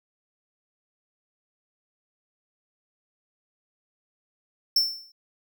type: tone with exponential decay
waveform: square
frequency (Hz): 5380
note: E8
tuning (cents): +34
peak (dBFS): -16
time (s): 4.76-5.12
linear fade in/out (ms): 5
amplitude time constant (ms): 78
effects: none